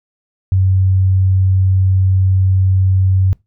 sine tone, 94.5 Hz, F#2, 37 cents sharp, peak -9 dBFS, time 0.52-3.33 s, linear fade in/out 0 ms, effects noise-tail reverb RT60 0.2 s tail -22 dB re dry

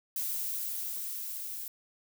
violet noise with level ramp, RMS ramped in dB -33 to -40 dBFS, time 0.16-1.68 s, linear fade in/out 2 ms, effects none

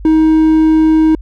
triangle tone, 315.6 Hz, D#4, 25 cents sharp, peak -4 dBFS, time 0.05-1.15 s, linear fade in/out 2 ms, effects added 50 Hz sine -26 dBFS peak until 1.21 s

